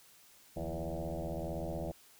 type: tone with frequency modulation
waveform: sine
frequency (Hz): 252.1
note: B3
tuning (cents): +36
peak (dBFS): -35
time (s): 0.56-1.92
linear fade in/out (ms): 10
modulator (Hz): 81.4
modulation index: 5.5
effects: white hiss -61 dBFS RMS until 2.19 s